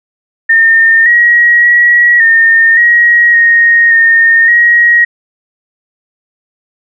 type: tone with pitch steps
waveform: sine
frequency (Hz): 1817 / 1901 / 1917 / 1824 / 1895 / 1864 / 1833 / 1893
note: A#6 / A#6 / A#6 / A#6 / A#6 / A#6 / A#6 / A#6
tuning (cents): -45 / +33 / +48 / -38 / +28 / -1 / -30 / +26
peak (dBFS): -3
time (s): 0.49-5.05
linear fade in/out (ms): 10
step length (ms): 570
effects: none